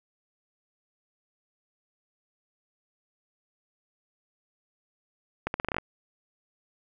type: accelerating click train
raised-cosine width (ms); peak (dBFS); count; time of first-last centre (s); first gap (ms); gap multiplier
0.5; -13; 9; 5.47-5.784; 71; 0.82
effects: none